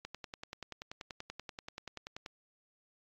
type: click train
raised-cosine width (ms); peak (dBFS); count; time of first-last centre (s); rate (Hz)
0.2; -25; 24; 0.05-2.262; 10.4
effects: low-pass 7000 Hz 12 dB/octave + AAC 32 kbps